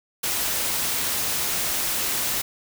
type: noise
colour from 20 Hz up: white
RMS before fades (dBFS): -25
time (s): 0.23-2.42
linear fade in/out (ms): 10
effects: none